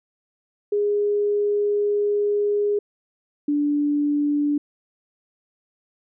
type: tone pair in turn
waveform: sine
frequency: 412 / 292 Hz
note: G#4 / D4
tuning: -14 / -10 cents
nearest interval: tritone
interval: 596 cents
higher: first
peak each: -18 dBFS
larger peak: neither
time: 0.72-2.79 / 3.48-4.58 s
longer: first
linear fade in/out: 5 ms
effects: none